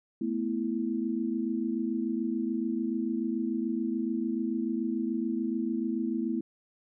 sine chord, A suspended second, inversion none, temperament equal, 220 / 246.9 / 329.6 Hz, A3 / B3 / E4, 0 / 0 / 0 cents, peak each -32 dBFS, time 0.21-6.41 s, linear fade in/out 5 ms, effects none

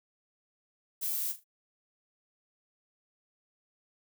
violet noise with echo, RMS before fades -33 dBFS, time 1.01-1.33 s, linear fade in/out 20 ms, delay 38 ms, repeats 3, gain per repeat -11 dB, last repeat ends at 1.444 s, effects none

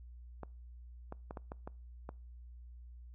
clicks, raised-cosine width 1 ms, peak -29 dBFS, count 7, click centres 0.433 / 1.124 / 1.309 / 1.372 / 1.519 / 1.675 / 2.091 s, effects noise-tail reverb RT60 0.4 s tail -25 dB re dry + added 60 Hz sine -49 dBFS peak until 3.14 s

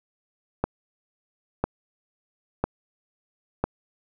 click train, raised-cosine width 1 ms, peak -8 dBFS, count 4, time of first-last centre 0.64-3.64 s, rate 1 Hz, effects none

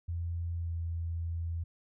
sine tone with pitch glide, 85 to 83.73 Hz, F2 to E2, -46 to +28 cents, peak -32 dBFS, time 0.08-1.64 s, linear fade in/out 10 ms, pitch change -26 cents, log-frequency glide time 0.57-0.72 s, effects none

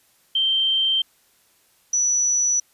sine tone pair in turn, 3136 / 5920 Hz, G7 / F#8, 0 / 0 cents, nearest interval major seventh, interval 1100 cents, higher second, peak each -17 dBFS, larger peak neither, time 0.35-1.02 / 1.93-2.6 s, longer neither, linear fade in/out 5 ms, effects white hiss -60 dBFS RMS until 2.73 s + resampled to 32000 Hz

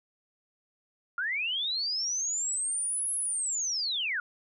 sine linear two-way sweep, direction up then down, 1363 to 10820 to 1363 Hz, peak -28 dBFS, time 1.18-4.2 s, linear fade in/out 2 ms, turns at 3.14 s, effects none

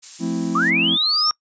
violet noise, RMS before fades -29 dBFS, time 0.02-0.71 s, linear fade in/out 20 ms
triangle chord, F major seventh, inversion none, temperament equal, 174.61 / 220 / 261.6 / 329.6 Hz, F3 / A3 / C4 / E4, 0 / 0 / 0 / 0 cents, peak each -24 dBFS, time 0.19-0.98 s, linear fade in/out 50 ms
sine linear sweep, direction up, 1108.7 to 5588 Hz, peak -16 dBFS, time 0.55-1.31 s, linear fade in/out 5 ms
triangle tone with exponential growth, 1237 Hz, D#6, 10 cents flat, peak -18 dBFS, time 0.57-1.31 s, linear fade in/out 0 ms, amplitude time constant 160 ms
effects noise-tail reverb RT60 0.1 s tail -25 dB re dry + resampled to 16000 Hz

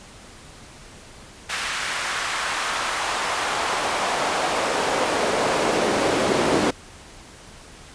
brown noise with high-pass filter sweep, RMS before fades -23 dBFS, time 1.49-6.71 s, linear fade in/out 10 ms, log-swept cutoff 1700 to 330 Hz, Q 1.1, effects pink hiss -44 dBFS RMS until 7.94 s + resampled to 22050 Hz

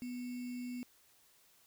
sine tone with sample-and-hold, 246.7 Hz, B3, 2 cents flat, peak -39 dBFS, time 0.02-0.83 s, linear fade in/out 0 ms, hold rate 2450 Hz, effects white hiss -67 dBFS RMS until 1.66 s

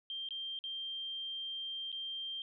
sine tone with dropouts, 3170 Hz, G7, 19 cents sharp, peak -38 dBFS, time 0.1-2.42 s, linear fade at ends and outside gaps 1 ms, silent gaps 0.288-0.307 / 0.59-0.639 / 1.918-1.926 s, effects none

